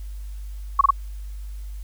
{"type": "tone bursts", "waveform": "sine", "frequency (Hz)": 1108.7, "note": "C#6", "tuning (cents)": 0, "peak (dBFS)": -10, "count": 3, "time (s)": [0.79, 0.907], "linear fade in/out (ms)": 5, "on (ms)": 21, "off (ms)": 27, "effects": ["added 50 Hz sine -31 dBFS peak until 1.83 s", "white hiss -55 dBFS RMS until 1.83 s"]}